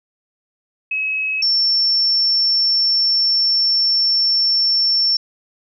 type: tone pair in turn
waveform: sine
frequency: 2563 / 5420 Hz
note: E7 / E8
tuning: -49 / +47 cents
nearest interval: octave + minor second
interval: 1296 cents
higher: second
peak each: -18 / -13 dBFS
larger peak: second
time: 0.91-1.42 / 1.42-5.17 s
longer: second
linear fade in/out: 5 ms
effects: none